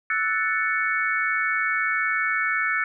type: chord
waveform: sine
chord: F# minor seventh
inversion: third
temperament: equal with one note detuned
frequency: 1318.5 / 1480 / 1760 / 2224 Hz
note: E6 / F#6 / A6 / C#7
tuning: 0 / 0 / 0 / +5 cents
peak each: -28 / -27 / -26 / -26 dBFS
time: 0.1-2.84 s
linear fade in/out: 2 ms
effects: none